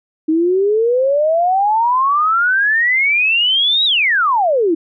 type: exponential two-way sweep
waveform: sine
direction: up then down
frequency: 309.1 to 3900 to 309.1 Hz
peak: -11 dBFS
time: 0.28-4.75 s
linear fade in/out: 10 ms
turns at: 3.85 s
effects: none